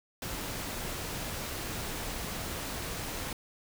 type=noise; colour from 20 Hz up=pink; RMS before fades=-37 dBFS; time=0.22-3.33 s; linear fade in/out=2 ms; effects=none